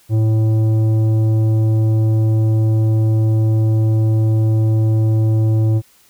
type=tone with tanh clipping; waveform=sine; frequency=110 Hz; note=A2; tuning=in tune; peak=-13 dBFS; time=0.09-5.82 s; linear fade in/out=50 ms; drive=10 dB; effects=white hiss -52 dBFS RMS until 6.09 s